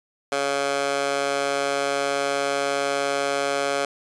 15% pulse tone with high-pass filter, 140.1 Hz, C#3, 19 cents sharp, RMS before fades -24 dBFS, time 0.32-3.85 s, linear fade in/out 2 ms, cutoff 630 Hz, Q 1.4, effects resampled to 22050 Hz

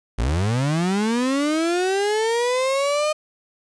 35% pulse linear sweep, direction up, 50.4 to 617 Hz, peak -17 dBFS, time 0.18-3.13 s, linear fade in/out 10 ms, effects resampled to 22050 Hz + 9-bit

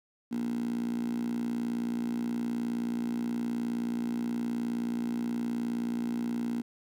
10% pulse tone with high-pass filter, 59 Hz, A#1, 22 cents sharp, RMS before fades -32 dBFS, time 0.31-6.62 s, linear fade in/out 10 ms, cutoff 240 Hz, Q 8.1, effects none

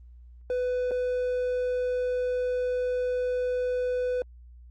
triangle tone with dropouts, 498.8 Hz, B4, 17 cents sharp, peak -23 dBFS, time 0.5-4.22 s, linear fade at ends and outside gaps 1 ms, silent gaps 0.91-0.915 s, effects added 60 Hz sine -46 dBFS peak until 4.7 s + Opus 24 kbps

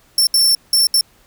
sawtooth tone bursts at uneven times, 5410 Hz, E8, 44 cents sharp, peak -8 dBFS, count 4, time 0.18-0.27 / 0.34-0.55 / 0.73-0.87 / 0.94-1.01 s, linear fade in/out 2 ms, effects pink hiss -53 dBFS RMS until 1.26 s

